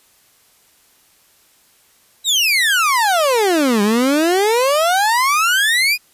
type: exponential two-way sweep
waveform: 30% pulse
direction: down then up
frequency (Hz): 3951 to 199.4 to 2515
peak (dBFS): -10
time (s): 2.24-5.98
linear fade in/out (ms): 50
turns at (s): 3.82
effects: white hiss -54 dBFS RMS until 6.13 s + resampled to 32000 Hz